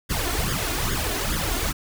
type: noise with flanger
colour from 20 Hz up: pink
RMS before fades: -25 dBFS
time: 0.09-1.73 s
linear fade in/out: 20 ms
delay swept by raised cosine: 0.59 to 2.89 ms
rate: 2.4 Hz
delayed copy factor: +0.8
effects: none